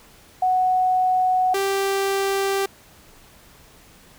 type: tone pair in turn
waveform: sine / sawtooth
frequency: 740 / 392 Hz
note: F#5 / G4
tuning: 0 / 0 cents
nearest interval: major seventh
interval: 1100 cents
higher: first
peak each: -16 / -16 dBFS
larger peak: neither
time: 0.42-1.54 / 1.54-2.66 s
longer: neither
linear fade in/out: 5 ms
effects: pink hiss -50 dBFS RMS until 4.18 s